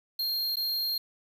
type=tone with dropouts; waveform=square; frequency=4215 Hz; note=C8; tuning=12 cents sharp; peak=-28 dBFS; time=0.19-0.98 s; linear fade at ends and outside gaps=5 ms; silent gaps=0.558-0.568 s; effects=9-bit